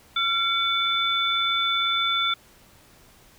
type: tone cluster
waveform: sine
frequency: 1369 / 2249 / 3503 Hz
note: F6 / C#7 / A7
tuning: -35 / +24 / -8 cents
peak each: -25 / -30 / -23 dBFS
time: 0.16-2.34 s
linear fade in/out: 5 ms
effects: pink hiss -54 dBFS RMS until 3.38 s